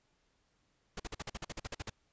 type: noise bursts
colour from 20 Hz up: pink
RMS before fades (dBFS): -40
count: 13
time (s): 0.97-1.898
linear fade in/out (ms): 5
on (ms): 28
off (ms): 47
effects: pink hiss -75 dBFS RMS until 2.12 s + resampled to 16000 Hz